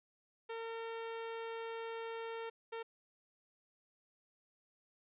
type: tone bursts at uneven times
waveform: sawtooth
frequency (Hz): 455.5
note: A#4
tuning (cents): -40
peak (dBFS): -37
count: 2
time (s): 0.49-2.5 / 2.72-2.83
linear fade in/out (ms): 10
effects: resampled to 8000 Hz